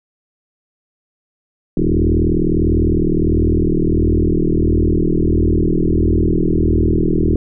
sine tone with frequency modulation, 140.4 Hz, C#3, 22 cents sharp, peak -11 dBFS, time 1.77-7.36 s, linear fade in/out 2 ms, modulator 39.9 Hz, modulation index 6, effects none

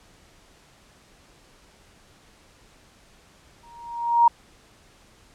sine tone with exponential growth, 940 Hz, A#5, 14 cents sharp, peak -10 dBFS, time 3.63-4.28 s, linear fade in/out 5 ms, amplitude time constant 140 ms, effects pink hiss -55 dBFS RMS until 5.34 s + low-pass 9000 Hz 12 dB/octave

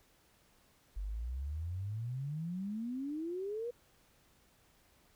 sine exponential sweep, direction up, 46.25 to 490.3 Hz, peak -36 dBFS, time 0.96-3.71 s, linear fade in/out 10 ms, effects pink hiss -68 dBFS RMS until 5.15 s

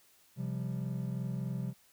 triangle chord, C suspended fourth, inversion none, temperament equal with one note detuned, 130.81 / 172.61 / 196 Hz, C3 / F3 / G3, 0 / -20 / 0 cents, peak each -34 / -37 / -38 dBFS, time 0.36-1.74 s, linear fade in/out 50 ms, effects white hiss -65 dBFS RMS until 1.92 s

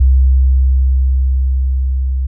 sine tone with level ramp, 65.41 Hz, C2, in tune, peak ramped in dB -5 to -13 dBFS, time 0-2.27 s, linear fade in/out 10 ms, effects none

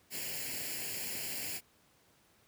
white noise with comb filter, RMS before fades -39 dBFS, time 0.1-1.61 s, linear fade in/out 50 ms, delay 0.41 ms, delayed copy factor +0.75, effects pink hiss -67 dBFS RMS until 2.47 s + high-pass 80 Hz 12 dB/octave

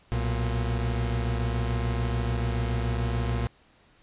40% pulse tone pair together, 61.74 / 116.55 Hz, B1 / A#2, 0 / 0 cents, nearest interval major seventh, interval 1100 cents, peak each -27 dBFS, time 0.12-3.47 s, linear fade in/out 0 ms, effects pink hiss -60 dBFS RMS until 4.02 s + resampled to 8000 Hz

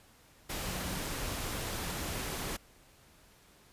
sine tone in noise, 185 Hz, F#3, in tune, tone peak -42 dBFS, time 0.66-0.99 s, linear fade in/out 10 ms, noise pink, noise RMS -37 dBFS, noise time 0.49-2.57 s, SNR -8 dB, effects pink hiss -61 dBFS RMS until 3.72 s + resampled to 32000 Hz

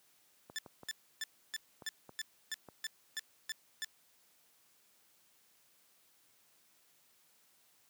clicks, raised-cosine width 1 ms, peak -36 dBFS, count 6, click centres 0.499 / 0.662 / 0.833 / 1.822 / 2.093 / 2.687 s
15% pulse tone bursts, 1760 Hz, A6, in tune, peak -30 dBFS, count 11, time 0.56-3.846 s, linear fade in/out 0 ms, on 26 ms, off 300 ms
effects white hiss -69 dBFS RMS until 7.89 s + high-pass 100 Hz 12 dB/octave

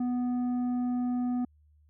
sine tone with tanh clipping, 246.9 Hz, B3, in tune, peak -28 dBFS, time 0-1.45 s, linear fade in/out 5 ms, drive 7 dB, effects added 75 Hz sine -59 dBFS peak until 1.89 s

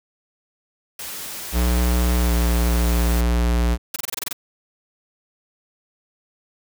white noise, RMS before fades -32 dBFS, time 0.99-3.21 s, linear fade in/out 2 ms
square tone with pitch glide, 60.8 to 59.17 Hz, B1 to A#1, -26 to +27 cents, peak -17 dBFS, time 1.52-3.78 s, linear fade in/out 50 ms, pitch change -47 cents, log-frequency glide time 2.19-2.34 s
white noise bursts, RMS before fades -25 dBFS, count 9, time 3.94-4.329 s, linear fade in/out 5 ms, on 21 ms, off 25 ms
effects none

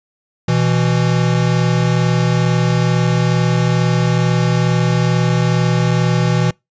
square tone pair together, 122.7 / 164.95 Hz, B2 / E3, -11 / +1 cents, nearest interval perfect fourth, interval 512 cents, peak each -16 dBFS, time 0.48-6.51 s, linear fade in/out 5 ms, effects noise-tail reverb RT60 0.2 s tail -26 dB re dry + resampled to 16000 Hz

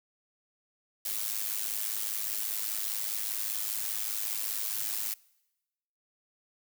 blue noise with amplitude modulation, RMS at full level -30 dBFS, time 1.05-5.14 s, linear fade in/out 5 ms, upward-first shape sine, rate 105 Hz, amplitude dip 75%, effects noise-tail reverb RT60 1.0 s tail -24 dB re dry

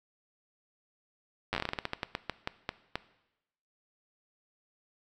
slowing click train, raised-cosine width 0.3 ms, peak -15 dBFS, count 19, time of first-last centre 1.53-2.956 s, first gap 9 ms, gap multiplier 1.22, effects noise-tail reverb RT60 0.9 s tail -17 dB re dry

